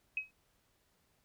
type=tone with exponential decay; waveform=sine; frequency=2547 Hz; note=D#7; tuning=40 cents sharp; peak=-29 dBFS; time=0.17-0.31 s; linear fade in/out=2 ms; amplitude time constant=29 ms; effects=pink hiss -74 dBFS RMS until 1.24 s